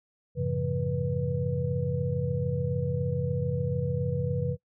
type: tone cluster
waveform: sine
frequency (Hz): 92.5 / 109.4 / 136.4 / 169.5 / 489.4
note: F#2 / A2 / C#3 / E3 / B4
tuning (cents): 0 / -9 / -28 / +49 / -16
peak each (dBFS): -34 / -36 / -29 / -34 / -32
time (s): 0.35-4.57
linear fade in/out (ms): 50
effects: noise-tail reverb RT60 0.1 s tail -21 dB re dry